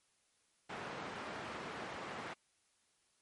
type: band-pass noise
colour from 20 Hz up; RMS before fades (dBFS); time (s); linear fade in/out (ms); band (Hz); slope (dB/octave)
white; -45; 0.69-2.34; 10; 120 to 1500; 12
effects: white hiss -75 dBFS RMS until 3.21 s + MP3 48 kbps